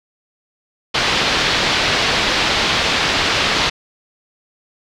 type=low-pass noise; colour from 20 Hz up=white; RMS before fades=-17 dBFS; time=0.94-3.7 s; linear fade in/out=10 ms; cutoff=4400 Hz; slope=24 dB/octave; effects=none